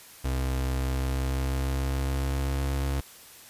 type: tone with pitch glide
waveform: 35% pulse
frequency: 65.41 to 68.58 Hz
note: C2 to C#2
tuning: 0 to -18 cents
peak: -24 dBFS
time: 0.24-3.01 s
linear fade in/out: 10 ms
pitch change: +82 cents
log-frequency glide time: 0.76-2.72 s
effects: white hiss -49 dBFS RMS until 3.49 s + resampled to 32000 Hz